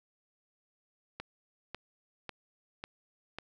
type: click train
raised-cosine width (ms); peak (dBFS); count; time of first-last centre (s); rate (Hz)
0.3; -23; 5; 1.2-3.386; 1.83
effects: none